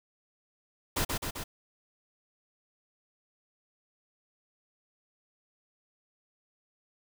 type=noise with echo; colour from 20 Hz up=pink; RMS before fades=-29 dBFS; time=0.96-1.05 s; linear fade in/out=10 ms; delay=130 ms; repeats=3; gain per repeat=-3 dB; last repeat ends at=1.44 s; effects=none